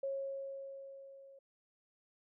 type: tone with level ramp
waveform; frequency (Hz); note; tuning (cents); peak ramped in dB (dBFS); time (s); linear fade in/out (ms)
sine; 546; C#5; -26; -34 to -55; 0.03-1.39; 5
effects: none